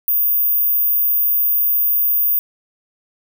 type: tone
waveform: sine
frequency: 14917 Hz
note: A#9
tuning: in tune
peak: -13 dBFS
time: 0.08-2.39 s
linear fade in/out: 0 ms
effects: none